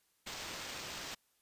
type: noise with sample-and-hold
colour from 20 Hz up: white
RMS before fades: -44 dBFS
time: 0.26-1.15 s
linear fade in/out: 10 ms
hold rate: 11025 Hz
effects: white hiss -75 dBFS RMS until 1.41 s + resampled to 32000 Hz